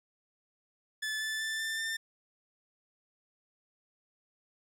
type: tone with pitch steps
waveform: sawtooth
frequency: 1738 / 1752.1 / 1766.3 / 1780.7 / 1795.1 Hz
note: A6 / A6 / A6 / A6 / A6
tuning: -22 / -8 / +6 / +20 / +34 cents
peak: -29 dBFS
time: 1.02-1.97 s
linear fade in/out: 10 ms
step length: 190 ms
effects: low-pass 11000 Hz 12 dB/octave + 11-bit